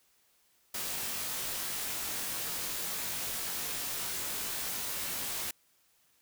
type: noise with comb filter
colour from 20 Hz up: white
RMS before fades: -36 dBFS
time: 0.74-5.51 s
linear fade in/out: 5 ms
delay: 20 ms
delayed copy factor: -0.7
effects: white hiss -69 dBFS RMS until 6.21 s

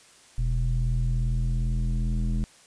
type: tone with low-pass filter sweep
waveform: square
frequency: 41.2 Hz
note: E1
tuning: in tune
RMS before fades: -25 dBFS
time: 0.38-2.44 s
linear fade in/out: 0 ms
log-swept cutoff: 110 to 200 Hz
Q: 2.6
effects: white hiss -54 dBFS RMS until 2.66 s + resampled to 22050 Hz

